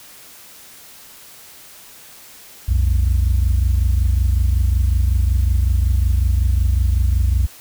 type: tone pair together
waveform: sine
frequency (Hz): 61.74 / 87.14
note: B1 / F2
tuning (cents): 0 / -3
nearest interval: tritone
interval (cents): 597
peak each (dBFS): -13 / -16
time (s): 2.68-7.47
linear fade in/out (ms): 10
effects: tanh soft clip ceiling -9 dBFS + white hiss -42 dBFS RMS until 7.6 s